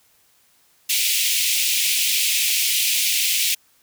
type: high-pass noise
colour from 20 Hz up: pink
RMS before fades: -20 dBFS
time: 0.89-3.55 s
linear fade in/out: 10 ms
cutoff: 2300 Hz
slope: 48 dB/octave
effects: white hiss -59 dBFS RMS until 3.82 s